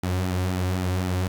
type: tone with flanger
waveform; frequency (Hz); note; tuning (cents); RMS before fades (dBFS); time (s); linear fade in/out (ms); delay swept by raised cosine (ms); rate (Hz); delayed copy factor
sawtooth; 91.7; F#2; -15; -25; 0.03-1.28; 5; 1.8 to 4.8; 3.9; -0.6
effects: 10-bit